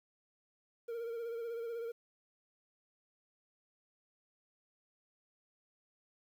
triangle tone with vibrato, 464.3 Hz, A#4, 7 cents flat, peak -36 dBFS, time 0.88-1.92 s, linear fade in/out 10 ms, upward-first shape sine, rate 16 Hz, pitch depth 40 cents each way, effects 11-bit

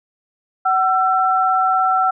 sine tone pair together, 753 / 1341.7 Hz, F#5 / E6, +30 / +30 cents, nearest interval minor seventh, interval 1000 cents, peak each -16 dBFS, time 0.65-2.11 s, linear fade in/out 10 ms, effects none

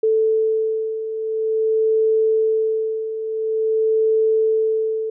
sine beating tone pair, 440 / 440.48 Hz, A4 / A4, 0 / +2 cents, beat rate 0.48 Hz, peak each -23 / -17 dBFS, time 0.03-5.1 s, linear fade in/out 5 ms, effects none

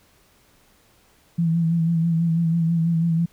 sine tone with vibrato, 166.1 Hz, E3, 13 cents sharp, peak -17 dBFS, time 1.38-3.26 s, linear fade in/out 10 ms, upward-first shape sine, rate 6.1 Hz, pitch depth 39 cents each way, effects pink hiss -58 dBFS RMS until 3.32 s

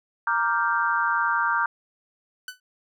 sine chord, G minor seventh, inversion first, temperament equal, 932.3 / 1174.7 / 1396.9 / 1568 Hz, Bb5 / D6 / F6 / G6, 0 / 0 / 0 / 0 cents, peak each -26 dBFS, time 0.27-1.66 s, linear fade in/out 2 ms
sawtooth tone with exponential decay, 1500 Hz, F#6, 23 cents sharp, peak -26 dBFS, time 2.48-2.6 s, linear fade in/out 2 ms, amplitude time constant 25 ms
effects none

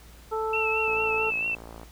harmonic tone, 440 Hz, A4, in tune, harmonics 1 / 2 / 3, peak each -28 / -31 / -33 dBFS, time 0.31-1.31 s, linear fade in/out 20 ms
sine tone with vibrato, 2657 Hz, E7, 13 cents sharp, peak -25 dBFS, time 0.53-1.55 s, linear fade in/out 5 ms, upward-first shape triangle, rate 4.5 Hz, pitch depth 57 cents each way
click train, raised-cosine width 1 ms, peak -28 dBFS, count 55, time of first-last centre 0.88-1.832 s, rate 56.7 Hz
effects added 58 Hz sine -48 dBFS peak until 1.91 s + pink hiss -53 dBFS RMS until 1.91 s

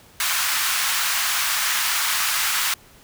pink high-pass noise, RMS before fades -22 dBFS, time 0.2-2.74 s, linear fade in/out 2 ms, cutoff 1100 Hz, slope 24 dB/octave, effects pink hiss -50 dBFS RMS until 3.03 s

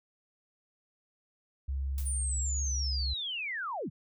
sine tone, 67.9 Hz, C#2, 35 cents flat, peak -30 dBFS, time 1.68-3.14 s, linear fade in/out 10 ms
blue noise with exponential decay, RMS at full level -41 dBFS, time 1.98-2.23 s, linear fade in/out 0 ms, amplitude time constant 54 ms
sine linear sweep, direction down, 9420 to 86.8 Hz, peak -33 dBFS, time 2.05-3.9 s, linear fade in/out 20 ms
effects none

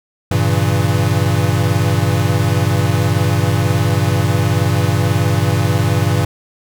square chord, G diminished seventh, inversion none, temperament equal, 98 / 116.54 / 138.59 / 164.81 Hz, G2 / Bb2 / Db3 / Fb3, 0 / 0 / 0 / 0 cents, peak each -17 / -18 / -21 / -21 dBFS, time 0.31-6.25 s, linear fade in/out 5 ms, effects none

